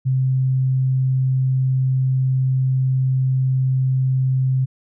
sine tone, 130.81 Hz, C3, in tune, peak -15 dBFS, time 0.05-4.66 s, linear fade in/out 20 ms, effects none

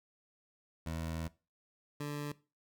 20% pulse tone pair in turn, 81.4 / 146.38 Hz, E2 / D3, -21 / -5 cents, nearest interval minor seventh, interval 1016 cents, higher second, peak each -32 / -32 dBFS, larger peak neither, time 0.86-1.28 / 2-2.32 s, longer first, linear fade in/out 5 ms, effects noise-tail reverb RT60 0.3 s tail -19 dB re dry

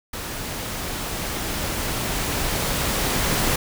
pink noise with level ramp, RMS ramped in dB -31 to -21 dBFS, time 0.13-3.56 s, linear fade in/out 5 ms, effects none

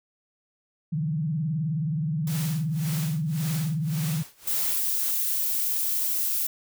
sine tone with vibrato, 155.56 Hz, D#3, in tune, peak -24 dBFS, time 0.92-4.23 s, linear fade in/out 10 ms, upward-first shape sine, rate 19 Hz, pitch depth 170 cents each way
white noise with tremolo, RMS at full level -35 dBFS, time 2.27-5.11 s, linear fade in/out 2 ms, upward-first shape sine, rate 1.8 Hz, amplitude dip 95%
violet noise, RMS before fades -26 dBFS, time 4.47-6.47 s, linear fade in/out 5 ms
effects none

